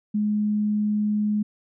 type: tone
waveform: sine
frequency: 210 Hz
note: G#3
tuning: 19 cents sharp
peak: -20 dBFS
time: 0.14-1.43 s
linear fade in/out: 10 ms
effects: none